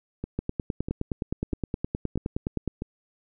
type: two click trains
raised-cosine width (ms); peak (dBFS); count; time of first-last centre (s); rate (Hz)
3; -18 / -14; 5 / 23; 0.24-2.821 / 0.39-2.677; 1.55 / 9.62
effects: none